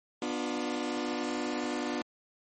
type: chord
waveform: sawtooth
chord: B diminished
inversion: none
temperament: just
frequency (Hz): 246.9 / 296.3 / 355.6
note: B3 / D4 / F4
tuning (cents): 0 / +15 / +31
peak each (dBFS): -31 / -31 / -33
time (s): 0.22-2.02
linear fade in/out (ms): 2
effects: MP3 32 kbps